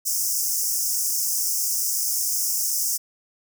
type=high-pass noise; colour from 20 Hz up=pink; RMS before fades=-24 dBFS; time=0.05-2.98 s; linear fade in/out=20 ms; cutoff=5200 Hz; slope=96 dB/octave; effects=none